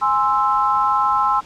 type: chord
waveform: sine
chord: Ab augmented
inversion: none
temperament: equal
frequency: 830.6 / 1046.5 / 1318.5 Hz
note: Ab5 / C6 / E6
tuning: 0 / 0 / 0 cents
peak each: -20 / -18 / -19 dBFS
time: 0.01-1.41 s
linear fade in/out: 20 ms
effects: pink hiss -43 dBFS RMS until 1.45 s + low-pass 6000 Hz 12 dB/octave